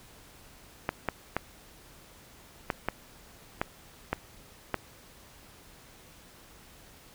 clicks, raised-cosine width 0.5 ms, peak -12 dBFS, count 8, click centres 0.891 / 1.087 / 1.366 / 2.702 / 2.886 / 3.615 / 4.13 / 4.743 s, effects pink hiss -54 dBFS RMS until 7.14 s

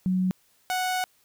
sine / sawtooth tone pair in turn, 185 / 738.5 Hz, F#3 / F#5, 0 / -3 cents, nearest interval 2 octaves, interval 2397 cents, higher second, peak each -21 dBFS, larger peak neither, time 0.06-0.31 / 0.7-1.04 s, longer second, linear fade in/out 0 ms, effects white hiss -64 dBFS RMS until 1.24 s

